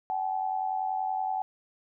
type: tone pair together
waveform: sine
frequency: 759.5 / 850 Hz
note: F#5 / G#5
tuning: +45 / +40 cents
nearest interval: major second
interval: 195 cents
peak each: -29 / -32 dBFS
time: 0.1-1.42 s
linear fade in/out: 0 ms
effects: none